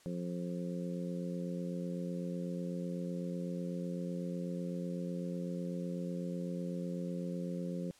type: harmonic tone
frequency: 88 Hz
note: F2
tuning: 14 cents sharp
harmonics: 2 / 3 / 4 / 5 / 6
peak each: -37 / -45 / -47 / -48 / -45 dBFS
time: 0.06-7.91 s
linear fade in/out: 0 ms
effects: white hiss -63 dBFS RMS until 7.99 s + low-pass 9000 Hz 12 dB/octave